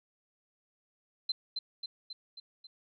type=tone with echo; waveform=sine; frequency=4094 Hz; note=C8; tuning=38 cents flat; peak=-28 dBFS; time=1.29-1.32 s; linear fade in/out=5 ms; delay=270 ms; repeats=5; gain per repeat=-4 dB; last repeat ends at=2.67 s; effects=none